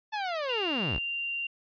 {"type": "linear sweep", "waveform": "sawtooth", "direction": "down", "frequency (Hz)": [880, 34.65], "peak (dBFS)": -26, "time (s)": [0.12, 0.99], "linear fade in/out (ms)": 20}
{"type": "tone with pitch glide", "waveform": "sine", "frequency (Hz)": [2794, 2773], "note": ["F7", "F7"], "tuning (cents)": [0, -13], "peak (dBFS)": -30, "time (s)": [0.49, 1.47], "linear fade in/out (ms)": 5, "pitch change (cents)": -13, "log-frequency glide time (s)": [0.63, 1.34]}
{"effects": ["resampled to 11025 Hz"]}